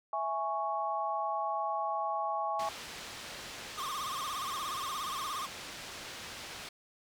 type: chord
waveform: sine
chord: C# minor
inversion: first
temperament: equal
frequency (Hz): 659.3 / 830.6 / 1108.7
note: E5 / G#5 / C#6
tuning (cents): 0 / 0 / 0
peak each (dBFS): -37 / -34 / -35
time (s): 0.13-2.69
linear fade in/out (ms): 2
type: low-pass noise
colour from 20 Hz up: white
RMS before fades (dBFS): -45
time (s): 2.59-6.69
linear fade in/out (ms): 5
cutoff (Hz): 4700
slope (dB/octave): 12
type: tone with vibrato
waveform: square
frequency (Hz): 1144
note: D6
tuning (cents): -46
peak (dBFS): -36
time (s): 3.77-5.47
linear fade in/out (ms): 20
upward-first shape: sine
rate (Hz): 17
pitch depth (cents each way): 150
effects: none